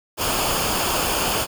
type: noise with comb filter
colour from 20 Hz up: pink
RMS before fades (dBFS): -22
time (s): 0.17-1.47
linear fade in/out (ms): 50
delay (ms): 0.51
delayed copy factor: -0.55
effects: none